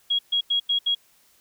sine tone bursts at uneven times, 3300 Hz, G#7, 12 cents flat, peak -19 dBFS, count 5, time 0.1-0.19 / 0.32-0.41 / 0.5-0.6 / 0.69-0.79 / 0.86-0.95 s, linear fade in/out 10 ms, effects white hiss -60 dBFS RMS until 1.4 s

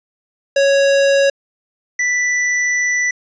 square tone pair in turn, 554.4 / 1975.7 Hz, C#5 / B6, 0 / 0 cents, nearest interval octave + minor seventh, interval 2200 cents, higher second, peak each -11 / -15 dBFS, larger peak first, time 0.56-1.3 / 1.99-3.11 s, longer second, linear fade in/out 5 ms, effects resampled to 16000 Hz + 8-bit

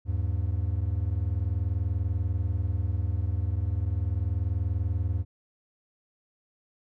triangle tone pair together, 79.8 / 100.16 Hz, D#2 / G2, +44 / +38 cents, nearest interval major third, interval 394 cents, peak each -26 dBFS, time 0.05-5.25 s, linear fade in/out 50 ms, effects none

